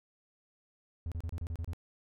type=tone bursts; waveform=triangle; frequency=82.8 Hz; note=E2; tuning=8 cents sharp; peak=-32 dBFS; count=8; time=1.06-1.733 s; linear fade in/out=0 ms; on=57 ms; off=31 ms; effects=none